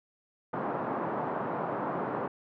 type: band-pass noise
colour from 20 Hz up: white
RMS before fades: -33 dBFS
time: 0.53-2.28 s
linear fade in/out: 5 ms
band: 140 to 1100 Hz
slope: 24 dB/octave
effects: none